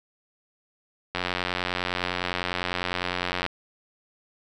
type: click train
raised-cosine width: 0.3 ms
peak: -10 dBFS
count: 209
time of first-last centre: 1.15-3.464 s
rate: 89.9 Hz
effects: none